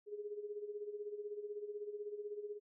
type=tone with tremolo; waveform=sine; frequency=415.3 Hz; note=G#4; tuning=in tune; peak=-39 dBFS; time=0.06-2.6 s; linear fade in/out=50 ms; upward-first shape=sine; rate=16 Hz; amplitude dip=70%; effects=none